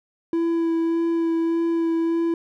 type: tone with vibrato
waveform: triangle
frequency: 332.1 Hz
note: E4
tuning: 13 cents sharp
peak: -17 dBFS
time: 0.33-2.34 s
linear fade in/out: 2 ms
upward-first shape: sine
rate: 1.7 Hz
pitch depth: 13 cents each way
effects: none